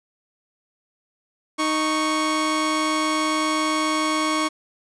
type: tone pair together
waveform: sawtooth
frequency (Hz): 310 / 1108.7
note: D#4 / C#6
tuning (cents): -6 / 0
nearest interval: octave + minor seventh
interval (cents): 2206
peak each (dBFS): -19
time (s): 1.58-4.49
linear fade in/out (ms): 20
effects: resampled to 22050 Hz + 8-bit